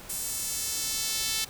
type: tone with high-pass filter sweep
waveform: sawtooth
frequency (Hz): 440.4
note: A4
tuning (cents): +2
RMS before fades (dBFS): -31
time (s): 0.09-1.45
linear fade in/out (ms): 10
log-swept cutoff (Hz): 8700 to 3800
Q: 1.1
effects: pink hiss -46 dBFS RMS until 1.49 s